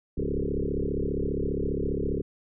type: tone with frequency modulation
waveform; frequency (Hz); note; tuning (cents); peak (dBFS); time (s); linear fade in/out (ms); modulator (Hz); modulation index
sine; 224.5; A3; +35; -25; 0.17-2.22; 10; 34.9; 6.5
effects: none